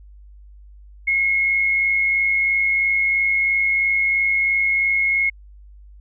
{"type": "tone with amplitude modulation", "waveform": "sine", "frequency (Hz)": 2167, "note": "C#7", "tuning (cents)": -40, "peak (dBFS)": -14, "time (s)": [1.07, 5.3], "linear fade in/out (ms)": 10, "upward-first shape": "sine", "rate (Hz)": 103, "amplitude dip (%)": 35, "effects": ["added 50 Hz sine -41 dBFS peak until 6 s"]}